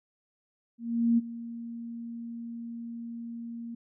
sine tone with ADSR envelope, 233.1 Hz, A#3, in tune, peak -19 dBFS, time 0.78-3.75 s, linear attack 400 ms, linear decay 23 ms, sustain -17 dB, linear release 7 ms, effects none

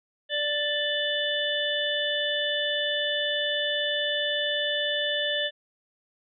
harmonic tone with a mistuned harmonic, 587.3 Hz, D5, in tune, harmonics 1 / 3 / 5 / 6, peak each -30 / -30 / -30 / -30 dBFS, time 0.29-5.51 s, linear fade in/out 50 ms, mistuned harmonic 5, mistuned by +25 cents, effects none

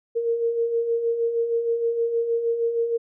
sine beating tone pair, 459 / 465.4 Hz, A#4 / A#4, -27 / -3 cents, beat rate 6.4 Hz, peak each -30 / -21 dBFS, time 0.15-2.98 s, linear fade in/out 20 ms, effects none

